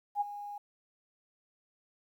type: tone with ADSR envelope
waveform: sine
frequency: 820 Hz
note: G#5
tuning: 22 cents flat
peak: -25 dBFS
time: 0.15-0.58 s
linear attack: 59 ms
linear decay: 20 ms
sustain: -14 dB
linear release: 4 ms
effects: 11-bit